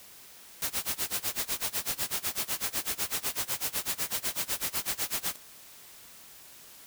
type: noise with tremolo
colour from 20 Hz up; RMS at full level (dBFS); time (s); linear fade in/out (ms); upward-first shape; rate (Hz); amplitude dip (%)
white; -29; 0.62-5.36; 0; sine; 8; 100
effects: white hiss -51 dBFS RMS until 6.86 s